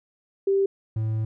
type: tone pair in turn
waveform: sine / triangle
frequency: 392 / 110 Hz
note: G4 / A2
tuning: 0 / 0 cents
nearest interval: octave + minor seventh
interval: 2200 cents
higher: first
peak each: -18 / -21 dBFS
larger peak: first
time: 0.47-0.66 / 0.96-1.25 s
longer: second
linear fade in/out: 5 ms
effects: none